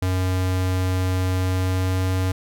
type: tone with pitch glide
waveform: square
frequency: 92.5 to 93.14 Hz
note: F#2 to F#2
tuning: 0 to +12 cents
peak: -20 dBFS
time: 0.02-2.32 s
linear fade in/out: 5 ms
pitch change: +12 cents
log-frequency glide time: 1.32-2.08 s
effects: none